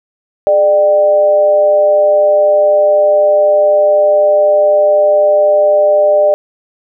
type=tone with amplitude modulation; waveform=sine; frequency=598 Hz; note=D5; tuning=31 cents sharp; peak=-3 dBFS; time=0.47-6.34 s; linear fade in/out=0 ms; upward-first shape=sine; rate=180 Hz; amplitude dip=60%; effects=none